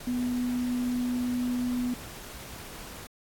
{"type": "tone in noise", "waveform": "sine", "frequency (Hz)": 246.9, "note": "B3", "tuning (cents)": 0, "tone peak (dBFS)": -26, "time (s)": [0.07, 1.94], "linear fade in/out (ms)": 5, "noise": "pink", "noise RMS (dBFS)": -43, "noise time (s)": [0, 3.07], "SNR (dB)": 14, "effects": ["AAC 64 kbps"]}